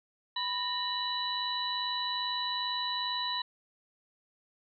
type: harmonic tone with a mistuned harmonic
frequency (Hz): 987.8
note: B5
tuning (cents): 0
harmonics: 1 / 2 / 3 / 4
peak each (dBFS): -35 / -40 / -41 / -33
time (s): 0.36-3.42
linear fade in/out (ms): 5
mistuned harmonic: 2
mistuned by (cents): -120
effects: none